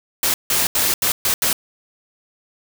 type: noise bursts at uneven times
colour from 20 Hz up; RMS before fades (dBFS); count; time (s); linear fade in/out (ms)
white; -18; 6; 0.23-0.34 / 0.5-0.67 / 0.75-0.94 / 1.02-1.12 / 1.25-1.34 / 1.42-1.53; 2
effects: none